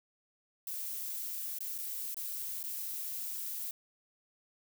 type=noise with dropouts; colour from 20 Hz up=violet; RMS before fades=-39 dBFS; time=0.67-3.71 s; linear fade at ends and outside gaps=2 ms; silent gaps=1.587-1.605 / 1.78-1.785 / 2.144-2.168 / 2.63-2.638 s; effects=none